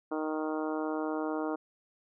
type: harmonic tone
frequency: 155.56 Hz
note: D#3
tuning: in tune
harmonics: 2 / 3 / 4 / 5 / 6 / 7 / 8 / 9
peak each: -33 / -37 / -39 / -41 / -43 / -44 / -45 / -46 dBFS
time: 0.11-1.56 s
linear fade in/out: 10 ms
effects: none